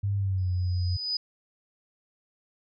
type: tone with pitch glide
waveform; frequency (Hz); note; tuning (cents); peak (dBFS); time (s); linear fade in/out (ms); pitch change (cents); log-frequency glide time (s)
sine; 100 to 90.65; G2 to F#2; +35 to -35; -24; 0.03-0.97; 10; -170; 0.17-0.49
type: tone with exponential growth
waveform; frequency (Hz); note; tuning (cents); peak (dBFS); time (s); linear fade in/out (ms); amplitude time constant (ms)
sine; 4978; D#8; 0; -24; 0.38-1.17; 5; 170
effects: none